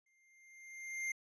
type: tone with exponential growth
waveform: square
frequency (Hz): 2105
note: C7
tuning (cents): +10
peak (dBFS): -35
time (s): 0.06-1.12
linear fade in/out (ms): 5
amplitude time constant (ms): 230
effects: resampled to 22050 Hz